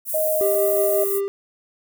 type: high-pass noise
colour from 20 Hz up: white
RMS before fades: -26 dBFS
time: 0.05-1.21 s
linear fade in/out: 50 ms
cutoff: 10000 Hz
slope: 24 dB/octave
type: tone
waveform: sine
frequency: 624 Hz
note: D#5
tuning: 5 cents sharp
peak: -19 dBFS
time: 0.14-1.04 s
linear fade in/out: 5 ms
type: tone with tremolo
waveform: triangle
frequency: 396.2 Hz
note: G4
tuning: 18 cents sharp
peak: -17 dBFS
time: 0.41-1.28 s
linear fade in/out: 0 ms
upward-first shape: triangle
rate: 5.5 Hz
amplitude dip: 40%
effects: none